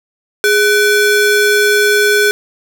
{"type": "ring-modulated tone", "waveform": "square", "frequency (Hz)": 960, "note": "B5", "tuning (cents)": -49, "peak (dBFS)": -6, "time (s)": [0.44, 2.31], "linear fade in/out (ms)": 0, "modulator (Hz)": 545, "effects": []}